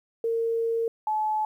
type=tone pair in turn; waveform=sine; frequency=458.1 / 859.8 Hz; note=A#4 / A5; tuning=-30 / -40 cents; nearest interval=major seventh; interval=1090 cents; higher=second; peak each=-23 dBFS; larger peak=neither; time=0.24-0.88 / 1.07-1.45 s; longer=first; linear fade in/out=2 ms; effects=10-bit